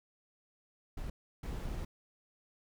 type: noise bursts at uneven times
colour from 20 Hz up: brown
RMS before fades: -39 dBFS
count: 2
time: 0.97-1.1 / 1.43-1.85 s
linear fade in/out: 5 ms
effects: none